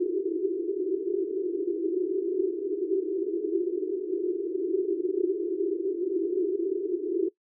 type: band-pass noise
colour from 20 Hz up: pink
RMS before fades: -28 dBFS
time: 0-7.29 s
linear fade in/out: 10 ms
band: 340 to 400 Hz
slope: 96 dB/octave
effects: noise-tail reverb RT60 0.1 s tail -19 dB re dry